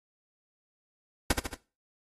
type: noise with echo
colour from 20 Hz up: pink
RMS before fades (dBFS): -22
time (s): 1.3-1.32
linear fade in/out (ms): 5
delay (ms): 75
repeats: 3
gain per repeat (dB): -5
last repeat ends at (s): 1.545
effects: noise-tail reverb RT60 0.3 s tail -17 dB re dry + AAC 32 kbps